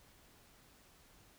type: silence
effects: pink hiss -64 dBFS RMS until 1.38 s